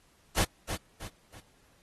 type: noise with echo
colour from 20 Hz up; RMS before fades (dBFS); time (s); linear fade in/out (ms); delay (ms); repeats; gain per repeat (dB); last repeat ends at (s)
pink; -26; 0.36-0.45; 20; 320; 3; -8; 1.41
effects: pink hiss -65 dBFS RMS until 1.82 s + AAC 32 kbps